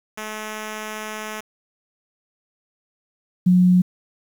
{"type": "tone pair in turn", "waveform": ["5% pulse", "sine"], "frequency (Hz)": [215.2, 180.96], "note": ["A3", "F#3"], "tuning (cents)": [-38, -38], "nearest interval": "minor third", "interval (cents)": 300, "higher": "first", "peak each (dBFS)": [-18, -11], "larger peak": "second", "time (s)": [[0.17, 1.41], [3.46, 3.82]], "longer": "first", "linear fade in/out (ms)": 10, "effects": ["8-bit"]}